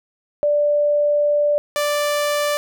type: tone pair in turn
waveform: sine / sawtooth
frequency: 587.3 / 587.3 Hz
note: D5 / D5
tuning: 0 / 0 cents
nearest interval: unison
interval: 0 cents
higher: neither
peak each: -14 dBFS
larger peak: neither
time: 0.43-1.58 / 1.76-2.57 s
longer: first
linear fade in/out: 0 ms
effects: none